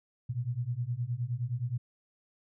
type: beating tone pair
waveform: sine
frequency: 116.3 / 125.9 Hz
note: A#2 / B2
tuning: -4 / +34 cents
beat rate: 9.6 Hz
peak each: -34 / -33 dBFS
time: 0.29-1.78 s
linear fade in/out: 10 ms
effects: none